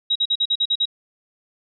sine tone bursts, 3830 Hz, A#7, 46 cents sharp, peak -16 dBFS, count 8, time 0.1-0.856 s, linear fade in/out 10 ms, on 56 ms, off 44 ms, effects none

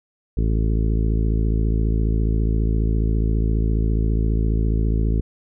harmonic tone, 54.7 Hz, A1, 9 cents flat, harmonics 1 / 2 / 3 / 4 / 5 / 6 / 7 / 8, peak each -18 / -24 / -28 / -30 / -32 / -34 / -35 / -36 dBFS, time 0.37-5.21 s, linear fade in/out 5 ms, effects none

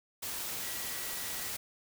sine tone in noise, 1936 Hz, B6, 35 cents flat, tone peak -49 dBFS, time 0.62-1.5 s, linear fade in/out 10 ms, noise white, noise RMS -38 dBFS, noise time 0.22-1.57 s, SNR -14 dB, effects none

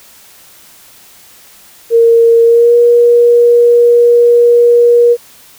sine tone with pitch glide, 462.4 to 476.5 Hz, A#4 to A#4, -14 to +38 cents, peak -3 dBFS, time 1.9-5.17 s, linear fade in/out 50 ms, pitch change +52 cents, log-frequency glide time 2.43-2.76 s, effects white hiss -40 dBFS RMS until 5.58 s

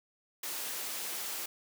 white high-pass noise, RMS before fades -38 dBFS, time 0.43-1.46 s, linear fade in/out 5 ms, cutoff 280 Hz, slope 12 dB/octave, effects none

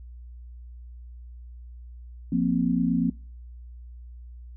sine chord, F suspended fourth, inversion none, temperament equal, 174.61 / 233.1 / 261.6 Hz, F3 / Bb3 / C4, 0 / 0 / 0 cents, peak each -25 dBFS, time 2.32-3.1 s, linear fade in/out 5 ms, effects noise-tail reverb RT60 0.4 s tail -24 dB re dry + added 60 Hz sine -40 dBFS peak until 4.56 s

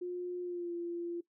sine tone with pitch glide, 356.9 to 343.9 Hz, F4 to F4, +38 to -27 cents, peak -35 dBFS, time 0.01-1.21 s, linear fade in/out 10 ms, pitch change -65 cents, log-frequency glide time 0.42-0.73 s, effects noise-tail reverb RT60 0.1 s tail -18 dB re dry

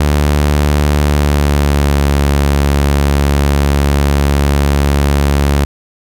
sawtooth tone with pitch glide, 73.42 to 70.92 Hz, D2 to C#2, 0 to +40 cents, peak -5 dBFS, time 0-5.65 s, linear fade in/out 5 ms, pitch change -60 cents, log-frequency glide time 1.02-2.05 s, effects none

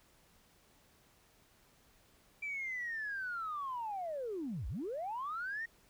sine linear two-way sweep, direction down then up, 2349 to 46.25 to 1891 Hz, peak -36 dBFS, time 2.42-5.66 s, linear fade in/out 10 ms, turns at 4.68 s, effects tanh soft clip ceiling -32 dBFS + pink hiss -67 dBFS RMS until 5.89 s

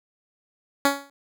10% pulse tone with exponential decay, 280 Hz, C#4, 18 cents sharp, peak -6 dBFS, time 0.85-1.1 s, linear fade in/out 1 ms, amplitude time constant 53 ms, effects none

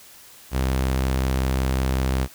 sawtooth tone, 65.41 Hz, C2, in tune, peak -16 dBFS, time 0.51-2.28 s, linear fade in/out 50 ms, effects white hiss -47 dBFS RMS until 2.34 s

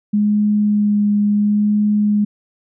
sine tone with vibrato, 207.7 Hz, G#3, in tune, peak -12 dBFS, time 0.13-2.25 s, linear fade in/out 10 ms, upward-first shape sine, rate 0.73 Hz, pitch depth 12 cents each way, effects none

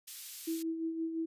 white high-pass noise, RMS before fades -45 dBFS, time 0.07-0.63 s, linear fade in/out 10 ms, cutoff 3000 Hz, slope 12 dB/octave
sine tone with tremolo, 326.1 Hz, E4, 19 cents flat, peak -31 dBFS, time 0.47-1.26 s, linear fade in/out 10 ms, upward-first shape sine, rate 5.8 Hz, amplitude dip 50%
effects resampled to 32000 Hz

